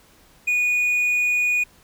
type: tone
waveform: triangle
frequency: 2460 Hz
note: D#7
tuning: 20 cents flat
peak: -16 dBFS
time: 0.47-1.64 s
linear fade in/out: 10 ms
effects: pink hiss -54 dBFS RMS until 1.83 s